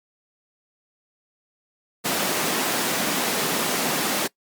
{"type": "high-pass noise", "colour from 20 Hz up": "pink", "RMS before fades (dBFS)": -24, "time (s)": [2.04, 4.28], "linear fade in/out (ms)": 20, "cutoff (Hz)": 190, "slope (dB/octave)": 24, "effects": ["noise-tail reverb RT60 0.1 s tail -22 dB re dry", "Opus 48 kbps"]}